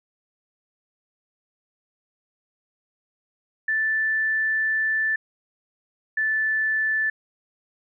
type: tone pair in turn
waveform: sine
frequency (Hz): 1760 / 1753.1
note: A6 / A6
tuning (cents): 0 / -7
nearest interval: unison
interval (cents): 7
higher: first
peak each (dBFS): -20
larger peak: neither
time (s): 3.68-5.16 / 6.17-7.1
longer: first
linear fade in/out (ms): 5
effects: none